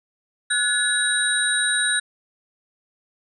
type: tone cluster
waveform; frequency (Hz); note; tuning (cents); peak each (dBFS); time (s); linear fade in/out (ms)
sine; 1466 / 1704 / 3829 / 8790; F#6 / G#6 / A#7 / C#9; -16 / +44 / +46 / -16; -24; 0.5-2; 10
effects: none